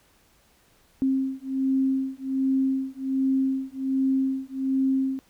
sine beating tone pair, 265.6 / 266.9 Hz, C4 / C4, +26 / +35 cents, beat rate 1.3 Hz, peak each -25 dBFS, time 1.02-5.19 s, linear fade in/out 0 ms, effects pink hiss -61 dBFS RMS until 5.29 s

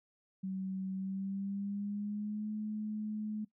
sine tone with pitch glide, 190 to 213.3 Hz, F#3 to G#3, +46 to +46 cents, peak -35 dBFS, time 0.43-3.45 s, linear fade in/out 10 ms, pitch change +200 cents, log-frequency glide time 0.94-2.5 s, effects noise-tail reverb RT60 0.1 s tail -19 dB re dry

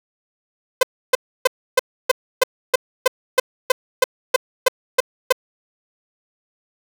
sawtooth tone bursts, 512 Hz, C5, 38 cents flat, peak -6 dBFS, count 15, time 0.81-5.325 s, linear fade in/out 5 ms, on 21 ms, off 300 ms, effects none

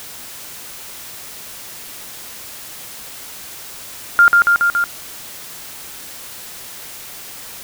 sine tone with echo, 1400 Hz, F6, 4 cents sharp, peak -5 dBFS, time 4.19-4.28 s, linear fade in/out 0 ms, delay 140 ms, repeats 4, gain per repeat -2 dB, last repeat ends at 4.84 s, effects white hiss -34 dBFS RMS until 7.63 s

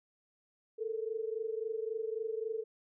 sine tone pair together, 436.3 / 460 Hz, A4 / A#4, -15 / -23 cents, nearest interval minor second, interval 92 cents, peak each -36 / -38 dBFS, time 0.78-2.64 s, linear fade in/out 20 ms, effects none

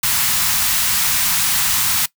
white band-stop noise, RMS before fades -17 dBFS, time 0.03-2.06 s, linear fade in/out 5 ms, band 210 to 840 Hz, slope 24 dB/octave, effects noise-tail reverb RT60 0.1 s tail -20 dB re dry

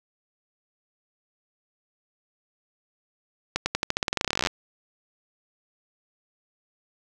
accelerating click train, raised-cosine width 0.2 ms, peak -6 dBFS, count 24, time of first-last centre 3.56-4.471 s, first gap 100 ms, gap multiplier 0.9, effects none

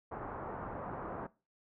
white low-pass noise, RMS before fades -42 dBFS, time 0.11-1.27 s, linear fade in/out 10 ms, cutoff 1200 Hz, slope 24 dB/octave, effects noise-tail reverb RT60 0.3 s tail -20 dB re dry + low-pass 2000 Hz 12 dB/octave

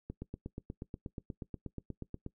click train, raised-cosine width 3 ms, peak -27 dBFS, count 19, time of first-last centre 0.1-2.263 s, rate 8.32 Hz, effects noise-tail reverb RT60 0.1 s tail -20 dB re dry

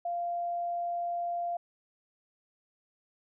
sine tone, 694 Hz, F5, 11 cents flat, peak -30 dBFS, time 0.05-1.57 s, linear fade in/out 5 ms, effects none

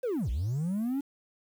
triangle linear two-way sweep, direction down then up, 534 to 52.7 to 287 Hz, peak -25 dBFS, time 0.03-1.01 s, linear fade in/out 10 ms, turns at 0.3 s, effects tanh soft clip ceiling -22 dBFS + 9-bit

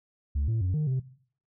sine tone with pitch steps, 71.6 / 112.6 / 91.5 / 152.6 / 130.5 Hz, D2 / A2 / F#2 / D#3 / C3, -43 / +40 / -19 / -33 / -4 cents, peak -22 dBFS, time 0.35-1 s, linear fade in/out 10 ms, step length 130 ms, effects noise-tail reverb RT60 0.5 s tail -17 dB re dry + tanh soft clip ceiling -23 dBFS

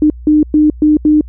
sine tone bursts at uneven times, 303.3 Hz, D#4, 44 cents flat, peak -5 dBFS, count 5, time 0.02-0.1 / 0.27-0.43 / 0.54-0.7 / 0.82-0.97 / 1.05-1.21 s, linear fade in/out 2 ms, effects added 60 Hz sine -27 dBFS peak until 1.28 s

